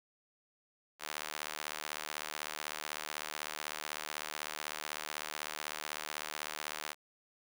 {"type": "tone with high-pass filter", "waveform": "sawtooth", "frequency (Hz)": 76, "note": "D#2", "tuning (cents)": -40, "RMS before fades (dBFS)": -42, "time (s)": [0.99, 6.95], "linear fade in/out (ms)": 50, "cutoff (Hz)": 1100, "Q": 0.62, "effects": []}